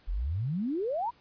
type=exponential sweep; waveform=sine; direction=up; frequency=38.07 to 1008 Hz; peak=-28 dBFS; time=0.07-1.11 s; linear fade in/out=20 ms; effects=pink hiss -62 dBFS RMS until 1.2 s + resampled to 11025 Hz